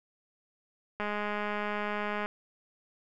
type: click train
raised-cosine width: 0.5 ms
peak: -19 dBFS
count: 263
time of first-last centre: 1-2.26 s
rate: 208 Hz
effects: none